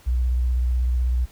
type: tone with vibrato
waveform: sine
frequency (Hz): 61.74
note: B1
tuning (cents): 0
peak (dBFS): -18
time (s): 0.06-1.26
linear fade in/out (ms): 20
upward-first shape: square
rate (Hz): 16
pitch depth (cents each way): 37
effects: pink hiss -52 dBFS RMS until 1.31 s